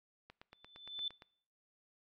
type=click train; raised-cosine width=0.3 ms; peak=-36 dBFS; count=9; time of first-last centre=0.3-1.222 s; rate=8.68 Hz
type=tone with exponential growth; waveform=sine; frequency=3520 Hz; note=A7; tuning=in tune; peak=-33 dBFS; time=0.52-1.08 s; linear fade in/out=2 ms; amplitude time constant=120 ms
effects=noise-tail reverb RT60 0.7 s tail -24 dB re dry + MP3 96 kbps